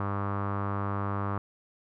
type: tone with low-pass filter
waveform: sawtooth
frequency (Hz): 100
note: G2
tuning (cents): +35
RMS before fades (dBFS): -31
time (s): 0-1.38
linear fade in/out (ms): 0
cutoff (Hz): 1200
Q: 4.6
effects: none